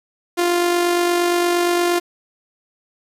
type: tone with amplitude modulation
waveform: sawtooth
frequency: 349.2 Hz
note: F4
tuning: in tune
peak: -10 dBFS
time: 0.37-2 s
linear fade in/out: 20 ms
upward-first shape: sine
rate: 48.6 Hz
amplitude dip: 35%
effects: resampled to 32000 Hz + 7-bit